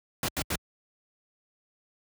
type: noise bursts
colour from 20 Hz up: pink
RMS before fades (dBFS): -29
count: 3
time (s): 0.23-0.557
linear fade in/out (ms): 2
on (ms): 55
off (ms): 81
effects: high-pass 60 Hz 12 dB/octave